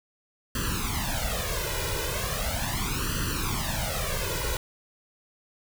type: noise with flanger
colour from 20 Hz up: pink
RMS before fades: -29 dBFS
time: 0.55-4.57 s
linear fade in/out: 2 ms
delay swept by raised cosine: 0.66 to 2.06 ms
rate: 0.38 Hz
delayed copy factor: +1
effects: none